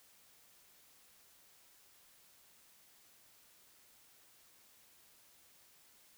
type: silence
effects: white hiss -65 dBFS RMS until 6.17 s